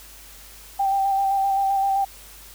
sine tone with vibrato, 784 Hz, G5, in tune, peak -18 dBFS, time 0.79-2.05 s, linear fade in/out 10 ms, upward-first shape square, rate 7.7 Hz, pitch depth 17 cents each way, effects added 50 Hz sine -48 dBFS peak until 2.54 s + white hiss -45 dBFS RMS until 2.54 s

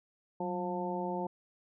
harmonic tone with a mistuned harmonic, 177.8 Hz, F3, 31 cents sharp, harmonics 1 / 2 / 3 / 4 / 5, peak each -38 / -38 / -40 / -41 / -38 dBFS, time 0.4-1.27 s, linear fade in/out 5 ms, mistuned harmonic 1, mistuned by +73 cents, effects none

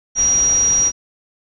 sine tone in noise, 5740 Hz, F8, 47 cents sharp, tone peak -12 dBFS, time 0.15-0.92 s, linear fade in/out 50 ms, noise pink, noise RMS -29 dBFS, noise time 0.15-0.92 s, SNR +14 dB, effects resampled to 16000 Hz

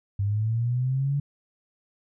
sine linear sweep, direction up, 98 to 144 Hz, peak -22 dBFS, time 0.19-1.2 s, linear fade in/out 5 ms, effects none

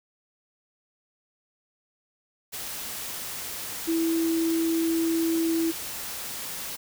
sine tone in noise, 328.8 Hz, E4, 4 cents flat, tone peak -22 dBFS, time 3.87-5.72 s, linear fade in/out 20 ms, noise white, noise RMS -35 dBFS, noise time 2.52-6.77 s, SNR +10 dB, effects none

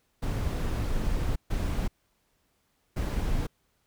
brown noise bursts at uneven times, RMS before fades -28 dBFS, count 3, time 0.22-1.36 / 1.5-1.88 / 2.96-3.47 s, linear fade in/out 10 ms, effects pink hiss -72 dBFS RMS until 3.86 s

